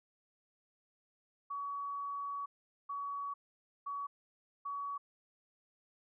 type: tone bursts at uneven times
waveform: sine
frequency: 1130 Hz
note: C#6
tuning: 33 cents sharp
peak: -37 dBFS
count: 4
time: 1.5-2.46 / 2.89-3.34 / 3.86-4.07 / 4.65-4.98 s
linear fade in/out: 10 ms
effects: none